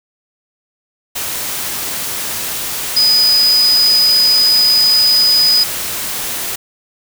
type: tone in noise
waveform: sine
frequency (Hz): 4978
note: D#8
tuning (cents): 0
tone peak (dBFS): -8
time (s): 2.96-5.64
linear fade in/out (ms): 10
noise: white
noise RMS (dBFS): -21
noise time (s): 1.15-6.56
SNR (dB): +10
effects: none